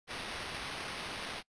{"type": "noise with sample-and-hold", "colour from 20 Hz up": "violet", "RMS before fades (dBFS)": -41, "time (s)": [0.07, 1.43], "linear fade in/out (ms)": 50, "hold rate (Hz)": 7350, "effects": ["noise-tail reverb RT60 0.1 s tail -23 dB re dry", "resampled to 22050 Hz"]}